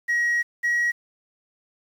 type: tone pair in turn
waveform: sine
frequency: 1900 / 1907.5 Hz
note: A#6 / A#6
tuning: +33 / +39 cents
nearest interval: unison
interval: 6 cents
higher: second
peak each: -17 dBFS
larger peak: neither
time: 0.08-0.43 / 0.63-0.92 s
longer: first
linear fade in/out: 20 ms
effects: tanh soft clip ceiling -18 dBFS + 8-bit